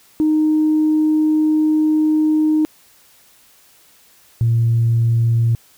sine tone pair in turn, 309.1 / 115.78 Hz, D#4 / A#2, -11 / -11 cents, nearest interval octave + perfect fourth, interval 1700 cents, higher first, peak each -11 dBFS, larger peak neither, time 0.2-2.65 / 4.41-5.55 s, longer first, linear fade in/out 0 ms, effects tanh soft clip ceiling -8 dBFS + white hiss -51 dBFS RMS until 5.77 s

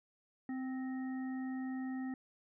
harmonic tone with a mistuned harmonic, 260.2 Hz, C4, 9 cents flat, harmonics 1 / 3 / 5 / 7, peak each -37 / -51 / -60 / -53 dBFS, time 0.49-2.14 s, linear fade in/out 2 ms, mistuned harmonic 7, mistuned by +39 cents, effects none

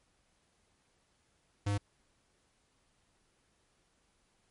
square tone, 101.6 Hz, G#2, 38 cents flat, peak -30 dBFS, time 1.66-1.78 s, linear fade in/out 10 ms, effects pink hiss -73 dBFS RMS until 4.5 s + MP3 48 kbps

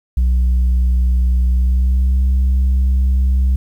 sine tone with pitch glide, 62 to 64.74 Hz, B1 to C2, +7 to -18 cents, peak -8 dBFS, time 0.17-3.56 s, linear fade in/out 5 ms, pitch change +75 cents, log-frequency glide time 1.51-2.22 s, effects tanh soft clip ceiling -10 dBFS + 8-bit

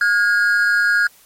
triangle tone pair together, 1433 / 1639.6 Hz, F6 / G#6, +44 / -23 cents, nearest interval major second, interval 233 cents, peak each -14 dBFS, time 0.01-1.07 s, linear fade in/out 2 ms, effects white hiss -50 dBFS RMS until 1.25 s + MP3 64 kbps

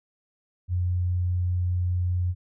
sine tone, 89.5 Hz, F2, 43 cents sharp, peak -22 dBFS, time 0.68-2.35 s, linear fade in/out 50 ms, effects none

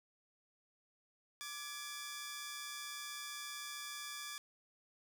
10% pulse tone pair together, 1174.7 / 1694.2 Hz, D6 / G#6, 0 / +34 cents, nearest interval tritone, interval 634 cents, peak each -38 / -38 dBFS, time 1.41-4.38 s, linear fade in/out 0 ms, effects none

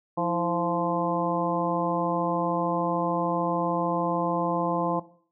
harmonic tone with a mistuned harmonic, 173.3 Hz, F3, 13 cents flat, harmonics 1 / 2 / 3 / 4 / 5 / 6, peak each -31 / -31 / -31 / -31 / -31 / -31 dBFS, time 0.17-5 s, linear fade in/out 10 ms, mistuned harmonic 2, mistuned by -90 cents, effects noise-tail reverb RT60 0.5 s tail -17 dB re dry

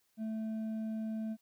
sine tone with hard clipping, 220 Hz, A3, in tune, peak -36 dBFS, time 0.17-1.37 s, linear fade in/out 50 ms, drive 4 dB, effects white hiss -75 dBFS RMS until 1.41 s

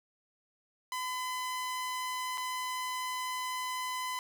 sawtooth tone with dropouts, 1012 Hz, B5, 42 cents sharp, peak -30 dBFS, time 0.92-4.19 s, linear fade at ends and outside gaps 1 ms, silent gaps 2.375-2.379 s, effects none

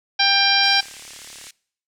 harmonic tone, 793 Hz, G5, 20 cents sharp, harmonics 1 / 2 / 3 / 4 / 5 / 6 / 7, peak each -22 / -22 / -22 / -22 / -22 / -22 / -22 dBFS, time 0.19-0.81 s, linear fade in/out 10 ms
click train, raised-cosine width 0.5 ms, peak -31 dBFS, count 34, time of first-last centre 0.55-1.469 s, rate 35.9 Hz
white band-pass noise, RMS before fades -41 dBFS, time 0.63-1.51 s, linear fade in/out 5 ms, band 1800 to 8900 Hz, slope 24 dB/octave
effects noise-tail reverb RT60 0.6 s tail -24 dB re dry

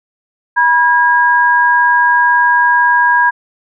sine tone pair together, 971 / 1633 Hz, B5 / G#6, -30 / -30 cents, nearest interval major sixth, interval 900 cents, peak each -10 dBFS, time 0.56-3.31 s, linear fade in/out 20 ms, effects none

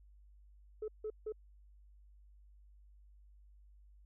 sine tone bursts, 430.6 Hz, A4, 37 cents flat, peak -36 dBFS, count 3, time 0.82-1.323 s, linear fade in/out 5 ms, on 61 ms, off 160 ms, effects tanh soft clip ceiling -34 dBFS + added 50 Hz sine -58 dBFS peak until 4.05 s

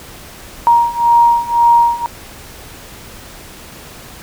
sine beating tone pair, 940 / 941.9 Hz, A#5 / A#5, +14 / +18 cents, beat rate 1.9 Hz, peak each -12 / -10 dBFS, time 0.67-2.06 s, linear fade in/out 0 ms, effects pink hiss -35 dBFS RMS until 4.22 s

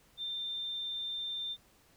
sine tone, 3589 Hz, A7, 34 cents sharp, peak -35 dBFS, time 0.17-1.57 s, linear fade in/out 50 ms, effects pink hiss -65 dBFS RMS until 1.96 s

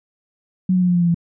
sine tone with pitch steps, 185 / 182.35 / 179.73 / 177.16 / 174.62 / 172.11 / 169.65 Hz, F#3 / F#3 / F3 / F3 / F3 / F3 / F3, 0 / -25 / +50 / +25 / 0 / -25 / -50 cents, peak -13 dBFS, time 0.69-1.145 s, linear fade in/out 5 ms, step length 65 ms, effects none

